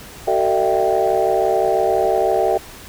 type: tone cluster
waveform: sine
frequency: 379 / 450.8 / 609 / 675 / 783 Hz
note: F#4 / A4 / D#5 / E5 / G5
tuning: +42 / +42 / -37 / +41 / -2 cents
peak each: -20 dBFS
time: 0.27-2.58 s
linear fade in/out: 10 ms
effects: tanh soft clip ceiling -6 dBFS + pink hiss -38 dBFS RMS until 2.88 s